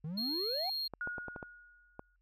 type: exponential sweep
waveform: triangle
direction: up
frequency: 146.83 to 801 Hz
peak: -35 dBFS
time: 0.04-0.7 s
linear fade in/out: 5 ms
type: tone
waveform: triangle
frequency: 4250 Hz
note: C8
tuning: 26 cents sharp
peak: -33 dBFS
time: 0.17-0.88 s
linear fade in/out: 10 ms
type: clicks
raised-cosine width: 1 ms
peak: -28 dBFS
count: 7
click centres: 0.937 / 1.074 / 1.182 / 1.283 / 1.362 / 1.428 / 1.994 s
type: tone with exponential decay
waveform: sine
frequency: 1445 Hz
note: F#6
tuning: 41 cents flat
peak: -34 dBFS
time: 1.01-2.16 s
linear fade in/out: 1 ms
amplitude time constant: 250 ms
effects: added 44 Hz sine -70 dBFS peak until 2.21 s